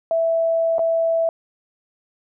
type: tone with dropouts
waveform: sine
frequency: 659.3 Hz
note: E5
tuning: in tune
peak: -16 dBFS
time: 0.11-1.29 s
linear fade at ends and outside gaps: 1 ms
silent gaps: 0.783-0.792 s
effects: none